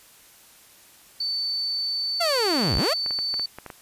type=tone; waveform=sine; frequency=4524 Hz; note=C#8; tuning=34 cents sharp; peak=-24 dBFS; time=1.2-3.46 s; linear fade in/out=5 ms
type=linear two-way sweep; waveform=sawtooth; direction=down then up; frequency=706 to 46.45 to 706 Hz; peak=-18 dBFS; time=2.2-2.94 s; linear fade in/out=10 ms; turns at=2.77 s
type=clicks; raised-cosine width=0.5 ms; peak=-21 dBFS; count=9; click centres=2.804 / 3.062 / 3.108 / 3.189 / 3.341 / 3.396 / 3.586 / 3.663 / 3.702 s
effects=white hiss -52 dBFS RMS until 3.81 s + resampled to 32000 Hz